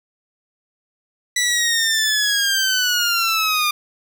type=linear sweep; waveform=15% pulse; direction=down; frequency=1975.5 to 1200 Hz; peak=-10 dBFS; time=1.36-3.71 s; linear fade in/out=5 ms; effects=8-bit